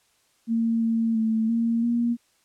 sine tone with pitch steps, 228.5 / 227.2 / 222 / 230.7 / 236.4 Hz, A#3 / A#3 / A3 / A#3 / A#3, -34 / -44 / +16 / -18 / +24 cents, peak -20 dBFS, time 0.47-2.17 s, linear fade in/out 50 ms, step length 340 ms, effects white hiss -65 dBFS RMS until 2.44 s + low-pass 10000 Hz 12 dB/octave

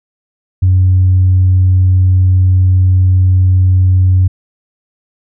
sine tone, 92.5 Hz, F#2, in tune, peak -4 dBFS, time 0.62-4.28 s, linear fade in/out 10 ms, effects tanh soft clip ceiling -2 dBFS

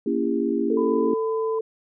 sine chord, A# diminished seventh, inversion none, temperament just, 233.1 / 279.7 / 335.6 / 402.8 Hz, A#3 / C#4 / E4 / G4, 0 / +16 / +31 / +47 cents, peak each -26 dBFS, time 0.06-1.14 s, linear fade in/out 5 ms
sine tone, 444 Hz, A4, 16 cents sharp, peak -22 dBFS, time 0.7-1.61 s, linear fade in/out 5 ms
sine tone with pitch glide, 1001 to 1008.5 Hz, B5 to B5, +23 to +36 cents, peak -31 dBFS, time 0.77-1.59 s, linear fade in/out 5 ms, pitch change +13 cents, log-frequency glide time 0.97-1.3 s
effects none

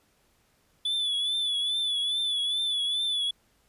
triangle tone with vibrato, 3455 Hz, A7, 32 cents flat, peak -24 dBFS, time 0.85-3.31 s, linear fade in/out 5 ms, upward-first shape triangle, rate 2.4 Hz, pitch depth 67 cents each way, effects pink hiss -67 dBFS RMS until 3.68 s + resampled to 32000 Hz

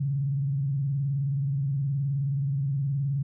sine tone with vibrato, 138.59 Hz, C#3, in tune, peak -24 dBFS, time 0-3.23 s, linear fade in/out 10 ms, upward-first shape square, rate 19 Hz, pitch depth 79 cents each way, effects none

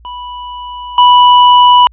square tone with level steps, 985 Hz, B5, 5 cents flat, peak -23 / -3 dBFS, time 0.05-1.87 s, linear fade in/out 0 ms, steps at 0.98 s, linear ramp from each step 2 ms, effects added 58 Hz sine -38 dBFS peak until 1.92 s + resampled to 8000 Hz

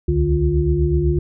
sine tone cluster, 67.3 / 75.3 / 150.6 / 351.2 Hz, C2 / D2 / D3 / F4, +49 / +44 / +44 / +10 cents, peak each -20 dBFS, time 0.08-1.19 s, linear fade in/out 5 ms, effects none

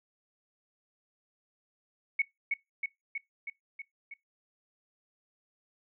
sine tone with echo, 2217 Hz, C#7, in tune, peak -23 dBFS, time 2.19-2.22 s, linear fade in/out 5 ms, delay 320 ms, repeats 6, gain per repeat -3 dB, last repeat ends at 4.14 s, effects noise-tail reverb RT60 0.2 s tail -23 dB re dry

